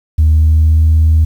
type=tone with pitch glide; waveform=sine; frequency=77.78 to 79.19 Hz; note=D#2 to D#2; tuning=0 to +31 cents; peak=-4 dBFS; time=0.18-1.25 s; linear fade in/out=10 ms; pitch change=+31 cents; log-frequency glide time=0.3-0.85 s; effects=tanh soft clip ceiling -3 dBFS + 7-bit